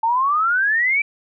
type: exponential sweep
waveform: sine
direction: up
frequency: 880 to 2349 Hz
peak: -15 dBFS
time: 0.03-1.02 s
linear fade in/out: 5 ms
effects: none